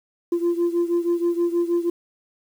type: beating tone pair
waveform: sine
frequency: 342.5 / 348.8 Hz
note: F4 / F4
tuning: -34 / -2 cents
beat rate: 6.3 Hz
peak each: -19 / -22 dBFS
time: 0.32-1.9 s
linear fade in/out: 5 ms
effects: tanh soft clip ceiling -15 dBFS + 8-bit